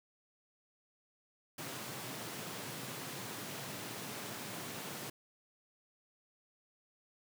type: high-pass noise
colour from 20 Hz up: pink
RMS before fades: -44 dBFS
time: 1.58-5.1 s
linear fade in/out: 5 ms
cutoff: 110 Hz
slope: 48 dB/octave
effects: none